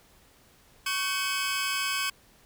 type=tone cluster; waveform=20% pulse; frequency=1115 / 1537 / 2561 Hz; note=C#6 / G6 / D#7; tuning=+10 / -35 / +49 cents; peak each=-27 dBFS; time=0.86-2.1 s; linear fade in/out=5 ms; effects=pink hiss -59 dBFS RMS until 2.45 s